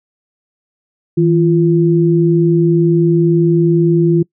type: tone pair together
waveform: sine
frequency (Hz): 161.74 / 343.8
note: E3 / F4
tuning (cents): -33 / -27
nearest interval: octave + minor second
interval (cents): 1306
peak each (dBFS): -11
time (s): 1.17-4.23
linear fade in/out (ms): 10
effects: noise-tail reverb RT60 0.1 s tail -24 dB re dry